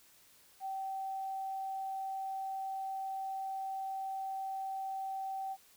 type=tone; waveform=sine; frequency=772 Hz; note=G5; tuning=27 cents flat; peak=-36 dBFS; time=0.6-5.57 s; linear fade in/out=50 ms; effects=white hiss -63 dBFS RMS until 5.76 s